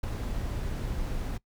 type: noise with ADSR envelope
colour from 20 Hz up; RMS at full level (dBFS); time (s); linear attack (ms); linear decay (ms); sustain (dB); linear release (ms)
brown; -27; 0.03-1.38; 9; 4; -5; 12
effects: noise-tail reverb RT60 0.1 s tail -22 dB re dry